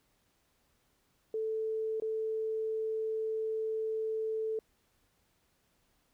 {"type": "tone with dropouts", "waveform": "sine", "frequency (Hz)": 440, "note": "A4", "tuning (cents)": 0, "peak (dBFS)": -31, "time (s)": [1.34, 4.59], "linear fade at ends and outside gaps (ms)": 2, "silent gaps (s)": [2, 2.021], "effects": ["pink hiss -73 dBFS RMS until 6.13 s"]}